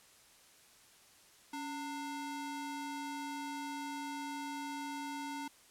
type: ring-modulated tone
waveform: square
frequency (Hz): 593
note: D5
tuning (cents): +17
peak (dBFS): -37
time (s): 1.53-5.48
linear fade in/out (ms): 5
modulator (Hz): 313
effects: white hiss -62 dBFS RMS until 5.7 s + low-pass 11000 Hz 12 dB/octave